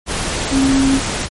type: tone in noise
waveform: sine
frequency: 269.6 Hz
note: C#4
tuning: 48 cents flat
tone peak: -11 dBFS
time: 0.5-1.01 s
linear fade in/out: 50 ms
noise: pink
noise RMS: -20 dBFS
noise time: 0.06-1.29 s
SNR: +6 dB
effects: MP3 48 kbps